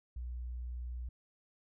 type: tone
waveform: sine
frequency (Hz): 60.9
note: B1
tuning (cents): -24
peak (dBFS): -38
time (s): 0.16-1.09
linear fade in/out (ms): 5
effects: none